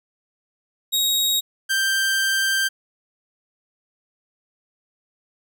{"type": "tone pair in turn", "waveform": "sawtooth", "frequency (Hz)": [3782, 1572.3], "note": ["A#7", "G6"], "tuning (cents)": [24, 5], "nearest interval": "octave + minor third", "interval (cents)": 1519, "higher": "first", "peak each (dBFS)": -15, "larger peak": "neither", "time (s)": [[0.92, 1.41], [1.69, 2.69]], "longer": "second", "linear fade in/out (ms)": 20, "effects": []}